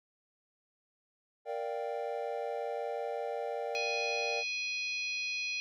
triangle chord, G minor seventh, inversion first, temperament equal, 466.2 / 587.3 / 698.5 / 784 Hz, Bb4 / D5 / F5 / G5, 0 / 0 / 0 / 0 cents, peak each -36 / -37 / -40 / -39 dBFS, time 1.45-4.44 s, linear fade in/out 50 ms
harmonic tone, 830.6 Hz, G#5, in tune, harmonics 3 / 4 / 5 / 6 / 7, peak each -34 / -46 / -41 / -49 / -49 dBFS, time 3.75-5.6 s, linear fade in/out 0 ms
effects none

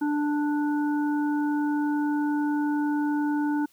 harmonic tone, 294.8 Hz, D4, 7 cents sharp, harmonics 1 / 3 / 5, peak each -23 / -33 / -37 dBFS, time 0.01-3.66 s, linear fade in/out 10 ms, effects white hiss -62 dBFS RMS until 3.72 s

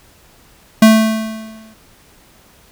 square tone with exponential decay, 220 Hz, A3, in tune, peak -3 dBFS, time 0.82-1.74 s, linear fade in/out 5 ms, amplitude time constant 200 ms, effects pink hiss -48 dBFS RMS until 2.71 s

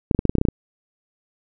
clicks, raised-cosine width 3 ms, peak -5 dBFS, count 10, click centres 0.112 / 0.148 / 0.191 / 0.253 / 0.295 / 0.353 / 0.384 / 0.414 / 0.452 / 0.486 s, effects none

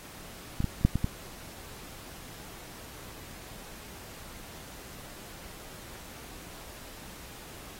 clicks, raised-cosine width 5 ms, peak -16 / -14 / -29 / -7 / -14 / -14 dBFS, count 6, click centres 0.604 / 0.643 / 0.812 / 0.85 / 0.956 / 1.044 s, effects pink hiss -47 dBFS RMS until 7.79 s + AAC 48 kbps

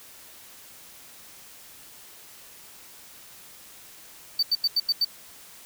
triangle tone bursts, 4584 Hz, D8, 43 cents flat, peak -18 dBFS, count 6, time 4.39-5.048 s, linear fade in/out 5 ms, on 38 ms, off 86 ms, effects white hiss -48 dBFS RMS until 5.65 s

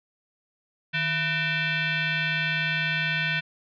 sine tone with frequency modulation, 155.9 Hz, D#3, 4 cents sharp, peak -23 dBFS, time 0.93-3.41 s, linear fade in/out 20 ms, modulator 832 Hz, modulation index 3.6, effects resampled to 11025 Hz

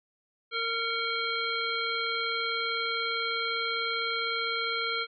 harmonic tone with a mistuned harmonic, 459.9 Hz, A#4, 23 cents flat, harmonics 1 / 3 / 5 / 7 / 9, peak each -37 / -32 / -34 / -35 / -36 dBFS, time 0.51-5.07 s, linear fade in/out 50 ms, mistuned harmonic 5, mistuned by -42 cents, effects none

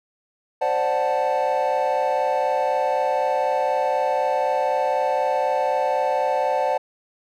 triangle chord, D dominant seventh, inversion third, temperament equal, 523.3 / 587.3 / 740 / 880 Hz, C5 / D5 / F#5 / A5, 0 / 0 / 0 / 0 cents, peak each -22 dBFS, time 0.61-6.78 s, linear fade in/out 10 ms, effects tanh soft clip ceiling -10 dBFS

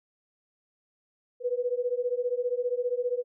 sine beating tone pair, 484 / 499 Hz, B4 / B4, -35 / +18 cents, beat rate 15 Hz, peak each -29 dBFS, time 1.4-3.24 s, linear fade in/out 50 ms, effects none

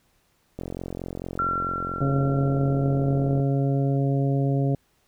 click train, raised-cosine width 2 ms, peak -19 dBFS, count 126, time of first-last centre 0.59-3.399 s, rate 44.5 Hz
sine tone with exponential decay, 1364 Hz, F6, 41 cents flat, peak -21 dBFS, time 1.39-3.97 s, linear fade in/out 1 ms, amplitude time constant 560 ms
harmonic tone, 137.8 Hz, C#3, 10 cents flat, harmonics 1 / 2 / 3 / 4 / 5, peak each -21 / -27 / -31 / -33 / -35 dBFS, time 2.01-4.75 s, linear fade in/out 2 ms
effects pink hiss -66 dBFS RMS until 5.07 s

